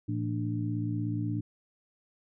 harmonic tone with a mistuned harmonic, 56.6 Hz, A1, 50 cents sharp, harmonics 2 / 3 / 4 / 5, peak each -31 / -38 / -39 / -34 dBFS, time 0.08-1.41 s, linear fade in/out 10 ms, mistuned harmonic 5, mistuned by +79 cents, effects none

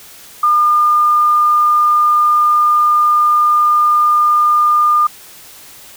sine tone, 1208 Hz, D6, 48 cents sharp, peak -8 dBFS, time 0.43-5.07 s, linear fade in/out 5 ms, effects white hiss -38 dBFS RMS until 5.96 s

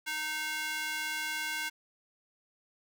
square tone with high-pass filter, 308.5 Hz, D#4, 15 cents flat, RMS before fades -35 dBFS, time 0.06-1.7 s, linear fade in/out 20 ms, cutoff 1700 Hz, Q 1.6, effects none

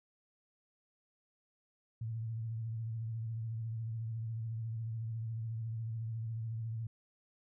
sine tone with vibrato, 112.9 Hz, A2, 45 cents sharp, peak -36 dBFS, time 2.01-6.87 s, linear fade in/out 5 ms, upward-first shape sine, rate 14 Hz, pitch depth 48 cents each way, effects none

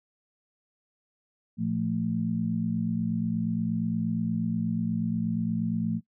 sine tone cluster, 113.9 / 174.4 / 222.8 Hz, A#2 / F3 / A3, -40 / -2 / +22 cents, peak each -34 / -29 / -28 dBFS, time 1.57-6.01 s, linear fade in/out 50 ms, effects noise-tail reverb RT60 0.1 s tail -22 dB re dry

